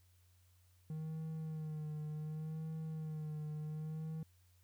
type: tone with vibrato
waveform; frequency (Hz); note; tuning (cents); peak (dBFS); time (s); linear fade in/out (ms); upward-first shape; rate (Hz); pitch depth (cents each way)
triangle; 155.56; D#3; 0; -38; 0.9-4.23; 2; sine; 0.68; 39
effects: added 90 Hz sine -66 dBFS peak until 4.63 s + white hiss -75 dBFS RMS until 4.63 s

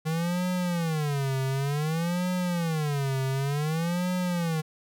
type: tone with vibrato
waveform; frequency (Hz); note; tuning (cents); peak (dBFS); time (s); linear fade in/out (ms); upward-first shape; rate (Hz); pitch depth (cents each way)
square; 155.56; D#3; 0; -26; 0.05-4.62; 20; sine; 0.55; 270
effects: none

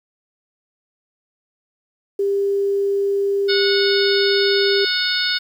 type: tone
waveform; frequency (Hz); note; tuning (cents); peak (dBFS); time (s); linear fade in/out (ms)
sine; 398.3; G4; +28; -16; 2.19-4.85; 5
type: harmonic tone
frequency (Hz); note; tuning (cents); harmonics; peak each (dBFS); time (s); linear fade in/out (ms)
733; F#5; -16; 2 / 3 / 4 / 5 / 6 / 7; -23 / -28 / -29 / -23 / -23 / -26; 3.48-5.39; 20
effects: 8-bit

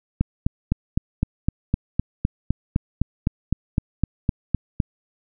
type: click train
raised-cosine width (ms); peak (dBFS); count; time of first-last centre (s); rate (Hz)
5; -6; 19; 0.21-4.802; 3.92
effects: none

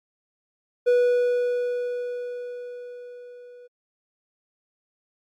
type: tone with level ramp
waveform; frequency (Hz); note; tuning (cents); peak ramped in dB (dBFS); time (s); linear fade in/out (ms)
triangle; 489.5; B4; -15; -13 to -42; 0.86-3.68; 20
effects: AAC 64 kbps

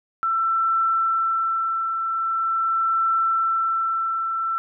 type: tone with tremolo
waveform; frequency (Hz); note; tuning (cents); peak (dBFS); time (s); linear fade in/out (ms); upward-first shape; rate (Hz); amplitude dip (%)
sine; 1338; E6; +25; -17; 0.23-4.58; 0; triangle; 0.43; 45
effects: none

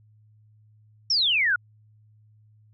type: exponential sweep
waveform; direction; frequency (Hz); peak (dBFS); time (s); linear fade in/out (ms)
sine; down; 5660 to 1396.9; -19; 1.1-1.56; 5
effects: added 107 Hz sine -54 dBFS peak until 2.73 s

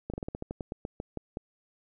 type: slowing click train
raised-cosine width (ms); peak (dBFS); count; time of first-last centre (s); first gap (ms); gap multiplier
2; -21; 14; 0.1-1.371; 37; 1.15
effects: none

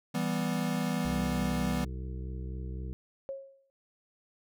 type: chord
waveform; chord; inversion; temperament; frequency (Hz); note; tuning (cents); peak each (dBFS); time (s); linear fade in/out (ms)
square; E minor; none; equal; 164.81 / 196 / 246.9; E3 / G3 / B3; 0 / 0 / 0; -34; 0.14-1.85; 10
type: harmonic tone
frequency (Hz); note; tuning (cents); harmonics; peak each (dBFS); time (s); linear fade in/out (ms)
63.9; C2; -40; 1 / 2 / 3 / 5 / 6 / 7; -36 / -42 / -46 / -50 / -52 / -53; 1.05-2.93; 0
type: tone with exponential decay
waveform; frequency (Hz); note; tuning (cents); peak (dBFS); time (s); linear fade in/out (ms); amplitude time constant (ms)
sine; 544; C#5; -33; -32; 3.29-3.7; 0; 87
effects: none

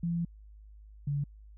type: tone pair in turn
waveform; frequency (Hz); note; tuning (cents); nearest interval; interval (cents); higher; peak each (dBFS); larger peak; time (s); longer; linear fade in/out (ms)
sine; 170 / 142.95; F3 / D3; -46 / -46; minor third; 300; first; -28; neither; 0.03-0.25 / 1.07-1.24; first; 5
effects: added 52 Hz sine -49 dBFS peak until 1.57 s

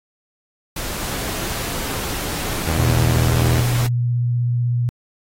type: noise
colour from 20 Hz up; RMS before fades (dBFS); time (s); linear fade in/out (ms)
pink; -26; 0.76-3.87; 5
type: tone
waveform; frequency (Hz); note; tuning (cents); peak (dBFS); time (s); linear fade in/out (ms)
sawtooth; 80.6; E2; -38; -15; 2.67-3.61; 5
type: tone with vibrato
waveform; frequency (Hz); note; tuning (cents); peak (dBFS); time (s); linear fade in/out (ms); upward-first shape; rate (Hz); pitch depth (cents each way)
sine; 120.8; B2; -38; -16; 2.78-4.89; 0; sine; 16; 13
effects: AAC 48 kbps

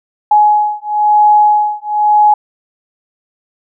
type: beating tone pair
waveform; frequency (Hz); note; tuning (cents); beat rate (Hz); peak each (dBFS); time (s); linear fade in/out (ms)
sine; 840 / 841; G#5 / G#5; +19 / +22; 1; -10; 0.31-2.34; 5
effects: none

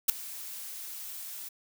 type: noise with ADSR envelope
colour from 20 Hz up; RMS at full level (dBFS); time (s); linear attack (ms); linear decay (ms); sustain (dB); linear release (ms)
blue; -18; 0.08-1.49; 16; 4; -23; 10
effects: none

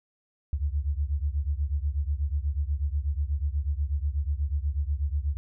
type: beating tone pair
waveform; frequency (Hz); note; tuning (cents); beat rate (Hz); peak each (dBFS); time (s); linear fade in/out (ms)
sine; 69.1 / 77.3; C#2 / D#2; -5 / -11; 8.2; -27 / -29; 0.53-5.37; 0
effects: none

